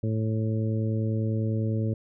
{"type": "harmonic tone", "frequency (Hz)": 110, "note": "A2", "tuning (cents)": 0, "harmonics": [1, 2, 3, 4, 5], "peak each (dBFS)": [-25, -31, -35, -37, -39], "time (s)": [0.03, 1.94], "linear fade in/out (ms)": 5, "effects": []}